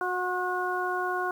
harmonic tone with a mistuned harmonic, 364.1 Hz, F#4, 28 cents flat, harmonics 1 / 2 / 3 / 4, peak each -32 / -32 / -32 / -32 dBFS, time 0.01-1.31 s, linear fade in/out 2 ms, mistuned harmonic 3, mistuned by -19 cents, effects 9-bit

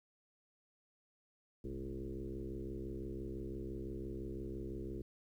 sine tone with frequency modulation, 207.7 Hz, G#3, in tune, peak -40 dBFS, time 1.64-5.02 s, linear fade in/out 5 ms, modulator 65.9 Hz, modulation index 3.2, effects 12-bit

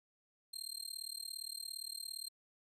25% pulse tone with amplitude modulation, 4186 Hz, C8, in tune, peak -34 dBFS, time 0.53-2.29 s, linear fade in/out 10 ms, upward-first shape sine, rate 37.4 Hz, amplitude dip 100%, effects none

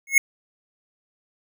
square tone with exponential growth, 2176 Hz, C#7, 33 cents flat, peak -9 dBFS, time 0.07-0.18 s, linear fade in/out 2 ms, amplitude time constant 23 ms, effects none

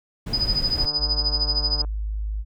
brown noise, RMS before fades -27 dBFS, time 0.26-0.86 s, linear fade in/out 10 ms
sine tone with tremolo, 4978 Hz, D#8, in tune, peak -17 dBFS, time 0.33-1.82 s, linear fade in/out 5 ms, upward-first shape triangle, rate 13 Hz, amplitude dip 95%
click train, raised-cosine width 1 ms, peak -24 dBFS, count 160, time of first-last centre 0.78-1.847 s, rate 149 Hz
sine tone, 52.4 Hz, G#1, 16 cents sharp, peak -24 dBFS, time 0.97-2.45 s, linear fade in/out 50 ms
effects none

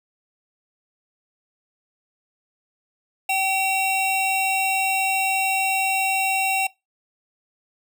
square tone pair together, 765.2 / 2727 Hz, G5 / F7, -42 / -42 cents, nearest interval octave + minor seventh, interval 2200 cents, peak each -23 dBFS, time 3.29-6.67 s, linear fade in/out 5 ms, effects noise-tail reverb RT60 0.2 s tail -20 dB re dry

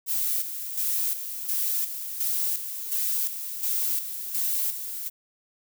violet noise with tremolo, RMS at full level -26 dBFS, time 0.06-5.1 s, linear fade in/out 50 ms, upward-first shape square, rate 1.4 Hz, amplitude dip 60%, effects none

